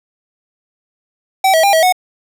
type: tone with pitch steps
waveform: square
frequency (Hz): 767 / 645 / 800 / 644 / 734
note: G5 / E5 / G5 / E5 / F#5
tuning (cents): -38 / -38 / +35 / -41 / -14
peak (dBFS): -9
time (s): 1.44-1.925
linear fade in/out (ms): 5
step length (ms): 97
effects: none